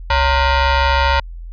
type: ring-modulated tone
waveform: sawtooth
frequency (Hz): 493.9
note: B4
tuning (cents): 0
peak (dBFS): -5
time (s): 0.1-1.2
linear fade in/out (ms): 5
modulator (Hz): 427
effects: added 42 Hz sine -28 dBFS peak until 1.52 s + resampled to 11025 Hz